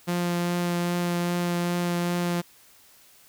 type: tone with vibrato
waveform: sawtooth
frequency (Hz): 174.61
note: F3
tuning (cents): 0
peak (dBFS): -20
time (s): 0.07-2.42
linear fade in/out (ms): 20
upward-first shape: triangle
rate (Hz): 2.5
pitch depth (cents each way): 11
effects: white hiss -55 dBFS RMS until 3.28 s